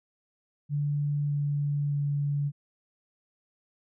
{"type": "tone with pitch steps", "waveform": "sine", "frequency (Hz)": [145.5, 144.58, 143.66], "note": ["D3", "D3", "D3"], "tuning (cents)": [-16, -27, -38], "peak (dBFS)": -25, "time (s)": [0.69, 2.52], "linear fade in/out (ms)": 50, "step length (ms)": 610, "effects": []}